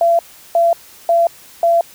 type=tone bursts; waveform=sine; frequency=678 Hz; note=E5; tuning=49 cents sharp; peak=-9 dBFS; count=4; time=0.01-1.81 s; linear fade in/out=2 ms; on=180 ms; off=360 ms; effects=white hiss -42 dBFS RMS until 1.94 s